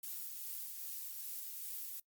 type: noise with tremolo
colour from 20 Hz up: violet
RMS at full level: -43 dBFS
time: 0.03-2 s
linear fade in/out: 5 ms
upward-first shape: triangle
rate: 2.5 Hz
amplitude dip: 30%
effects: noise-tail reverb RT60 0.1 s tail -23 dB re dry + Opus 48 kbps